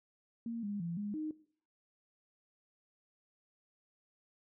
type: tone with pitch steps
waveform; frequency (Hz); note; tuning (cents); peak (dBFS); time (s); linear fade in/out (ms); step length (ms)
sine; 231.4 / 204.2 / 169.7 / 206.1 / 309.1; A#3 / G#3 / F3 / G#3 / D#4; -13 / -29 / -49 / -13 / -11; -36; 0.46-1.31; 2; 170
effects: noise-tail reverb RT60 0.5 s tail -18 dB re dry